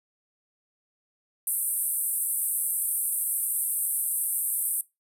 pink band-pass noise, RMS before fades -28 dBFS, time 1.47-4.81 s, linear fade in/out 2 ms, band 8500 to 14000 Hz, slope 96 dB/octave, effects noise-tail reverb RT60 0.2 s tail -20 dB re dry

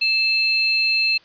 sine tone pair together, 2637 / 4180 Hz, E7 / C8, 0 / -2 cents, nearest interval minor sixth, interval 798 cents, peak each -18 / -20 dBFS, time 0.01-1.18 s, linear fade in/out 10 ms, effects white hiss -52 dBFS RMS until 1.24 s + resampled to 11025 Hz

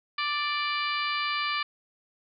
harmonic tone with a mistuned harmonic, 587.3 Hz, D5, in tune, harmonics 2 / 3 / 4 / 5 / 6 / 7 / 8, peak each -30 / -35 / -32 / -36 / -39 / -39 / -39 dBFS, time 0.18-1.63 s, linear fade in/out 5 ms, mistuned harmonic 6, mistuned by +16 cents, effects none

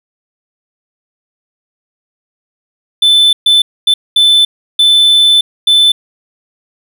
triangle tone bursts at uneven times, 3520 Hz, A7, in tune, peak -3 dBFS, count 6, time 3.02-3.33 / 3.46-3.62 / 3.87-3.94 / 4.16-4.45 / 4.79-5.41 / 5.67-5.92 s, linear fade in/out 5 ms, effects none

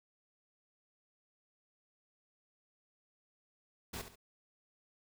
pink noise with echo, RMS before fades -42 dBFS, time 3.93-4.02 s, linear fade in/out 10 ms, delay 69 ms, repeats 2, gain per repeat -9 dB, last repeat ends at 4.158 s, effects none

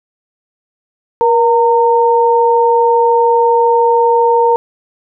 sine tone pair together, 474.1 / 916.4 Hz, A#4 / A#5, +29 / -30 cents, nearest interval major seventh, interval 1141 cents, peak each -10 dBFS, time 1.21-4.56 s, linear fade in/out 0 ms, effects none

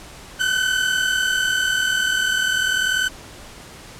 30% pulse tone pair together, 1496 / 1536.3 Hz, F#6 / G6, +19 / -35 cents, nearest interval unison, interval 46 cents, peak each -18 dBFS, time 0.39-3.09 s, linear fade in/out 20 ms, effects pink hiss -40 dBFS RMS until 3.99 s + low-pass 10000 Hz 12 dB/octave

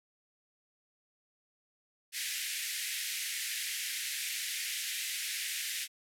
pink band-pass noise, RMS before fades -37 dBFS, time 2.12-5.88 s, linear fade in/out 50 ms, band 1800 to 14000 Hz, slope 48 dB/octave, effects none

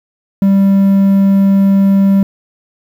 triangle tone, 196 Hz, G3, in tune, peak -4 dBFS, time 0.42-2.23 s, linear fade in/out 2 ms, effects 7-bit

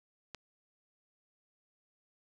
click, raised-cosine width 0.2 ms, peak -25 dBFS, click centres 0.347 s, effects none

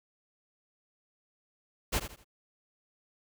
pink noise with echo, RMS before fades -29 dBFS, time 1.92-2 s, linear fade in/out 20 ms, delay 82 ms, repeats 3, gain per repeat -10 dB, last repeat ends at 2.246 s, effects none

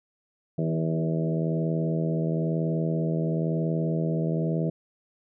harmonic tone with a mistuned harmonic, 81 Hz, E2, 30 cents flat, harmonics 2 / 3 / 4 / 5 / 6 / 7 / 8, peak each -25 / -35 / -33 / -35 / -35 / -38 / -36 dBFS, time 0.58-4.7 s, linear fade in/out 5 ms, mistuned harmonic 5, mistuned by -15 cents, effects none

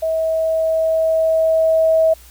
sine tone with level ramp, 644 Hz, E5, 41 cents flat, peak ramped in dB -16 to -10 dBFS, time 0.02-2.14 s, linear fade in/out 10 ms, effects added 60 Hz sine -43 dBFS peak until 2.3 s + white hiss -46 dBFS RMS until 2.3 s

